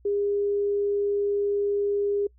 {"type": "tone", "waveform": "sine", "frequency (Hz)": 405.9, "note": "G#4", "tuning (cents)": -40, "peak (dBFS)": -22, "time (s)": [0.05, 2.27], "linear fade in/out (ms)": 5, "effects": ["noise-tail reverb RT60 0.1 s tail -26 dB re dry", "added 60 Hz sine -54 dBFS peak until 2.38 s"]}